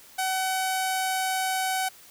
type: tone with low-pass filter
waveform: sawtooth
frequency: 755 Hz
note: F#5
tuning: 35 cents sharp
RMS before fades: -27 dBFS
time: 0.18-1.89 s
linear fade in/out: 10 ms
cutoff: 11000 Hz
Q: 2.2
effects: white hiss -51 dBFS RMS until 2.1 s